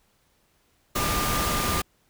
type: tone in noise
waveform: sine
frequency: 1201 Hz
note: D6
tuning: 38 cents sharp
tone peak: -29 dBFS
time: 0.95-1.82 s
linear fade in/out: 10 ms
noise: pink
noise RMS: -26 dBFS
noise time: 0.95-1.82 s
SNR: -6 dB
effects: pink hiss -66 dBFS RMS until 2.09 s